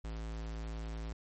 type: tone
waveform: square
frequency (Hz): 55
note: A1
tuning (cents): 0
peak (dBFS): -39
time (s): 0.04-1.13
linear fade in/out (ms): 5
effects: MP3 32 kbps